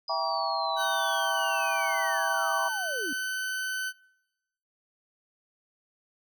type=linear sweep; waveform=sine; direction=down; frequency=4978 to 251.6 Hz; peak=-34 dBFS; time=0.08-3.13 s; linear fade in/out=2 ms
type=chord; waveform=sine; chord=E diminished seventh; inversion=none; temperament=just; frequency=659.3 / 791.1 / 949.3 / 1139.2 Hz; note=E5 / G5 / Bb5 / Db6; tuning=0 / +16 / +31 / +47 cents; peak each=-32 dBFS; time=0.09-2.69 s; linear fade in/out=10 ms
type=tone; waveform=40% pulse; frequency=1518 Hz; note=F#6; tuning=44 cents sharp; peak=-29 dBFS; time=0.76-3.93 s; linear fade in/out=50 ms
effects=noise-tail reverb RT60 1.0 s tail -25 dB re dry